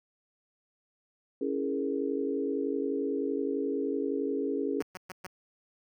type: chord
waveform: sine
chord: A# half-diminished seventh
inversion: first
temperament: equal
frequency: 277.2 / 329.6 / 415.3 / 466.2 Hz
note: C#4 / E4 / G#4 / A#4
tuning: 0 / 0 / 0 / 0 cents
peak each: -32 / -37 / -32 / -36 dBFS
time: 1.41-4.82 s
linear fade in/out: 5 ms
type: tone bursts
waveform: 5% pulse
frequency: 185 Hz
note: F#3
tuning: in tune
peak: -28 dBFS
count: 4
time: 4.8-5.268 s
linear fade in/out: 5 ms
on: 27 ms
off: 120 ms
effects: none